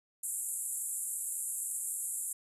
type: band-pass noise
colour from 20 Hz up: pink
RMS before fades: -37 dBFS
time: 0.23-2.33 s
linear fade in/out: 5 ms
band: 7400 to 12000 Hz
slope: 96 dB/octave
effects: none